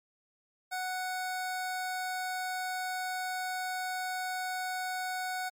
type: tone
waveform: 25% pulse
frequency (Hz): 740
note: F#5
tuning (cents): 0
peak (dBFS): -29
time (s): 0.71-5.5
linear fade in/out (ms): 20
effects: MP3 96 kbps